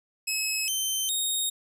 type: tone with pitch steps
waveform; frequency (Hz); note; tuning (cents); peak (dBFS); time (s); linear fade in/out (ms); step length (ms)
15% pulse; 2574 / 3097 / 3725; E7 / G7 / A#7; -42 / -22 / -2; -19; 0.27-1.5; 10; 410
effects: none